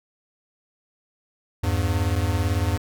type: beating tone pair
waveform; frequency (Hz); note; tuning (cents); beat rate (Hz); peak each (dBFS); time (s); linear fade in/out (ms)
square; 82.41 / 100.41; E2 / G2; 0 / +42; 18; -24; 1.63-2.78; 10
effects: none